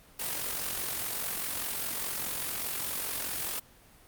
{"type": "noise with amplitude modulation", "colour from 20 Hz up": "white", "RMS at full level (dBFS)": -31, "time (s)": [0.19, 3.6], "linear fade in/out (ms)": 10, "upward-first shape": "sine", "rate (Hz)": 44.9, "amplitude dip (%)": 55, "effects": ["pink hiss -57 dBFS RMS until 4.07 s", "Opus 32 kbps"]}